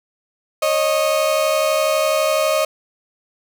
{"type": "tone pair together", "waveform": "35% pulse", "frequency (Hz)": [549, 621], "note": ["C#5", "D#5"], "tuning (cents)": [-17, -3], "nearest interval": "major second", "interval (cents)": 214, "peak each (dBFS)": [-19, -15], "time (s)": [0.62, 2.65], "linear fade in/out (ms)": 5, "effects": []}